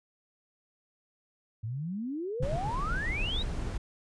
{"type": "exponential sweep", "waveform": "sine", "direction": "up", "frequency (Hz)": [103.83, 3959], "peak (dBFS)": -32, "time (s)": [1.63, 3.43], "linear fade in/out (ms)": 10}
{"type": "tone bursts", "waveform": "sine", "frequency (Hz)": 138.59, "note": "C#3", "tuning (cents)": 0, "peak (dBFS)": -30, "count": 3, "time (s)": [2.4, 2.689], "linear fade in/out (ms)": 5, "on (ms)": 43, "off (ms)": 80}
{"type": "noise", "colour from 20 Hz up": "brown", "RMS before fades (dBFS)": -33, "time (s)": [2.42, 3.78], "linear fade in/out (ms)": 10}
{"effects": ["resampled to 22050 Hz"]}